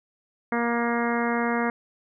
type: harmonic tone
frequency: 235.9 Hz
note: A#3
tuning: 21 cents sharp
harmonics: 1 / 2 / 3 / 4 / 5 / 6 / 7 / 8 / 9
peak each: -26 / -29 / -31 / -32 / -33 / -34 / -34 / -35 / -36 dBFS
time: 0.52-1.7 s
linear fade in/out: 2 ms
effects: none